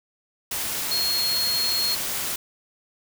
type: tone in noise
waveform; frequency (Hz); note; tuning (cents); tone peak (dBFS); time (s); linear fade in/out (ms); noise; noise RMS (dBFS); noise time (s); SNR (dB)
sine; 4286; C8; +41; -22; 0.91-1.95; 5; white; -28; 0.51-2.36; +3
effects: none